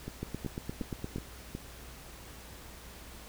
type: two click trains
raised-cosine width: 3 ms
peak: -24 / -22 dBFS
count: 5 / 9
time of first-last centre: 0.08-1.551 / 0.23-1.16 s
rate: 2.72 / 8.6 Hz
effects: added 60 Hz sine -51 dBFS peak until 3.28 s + pink hiss -50 dBFS RMS until 3.28 s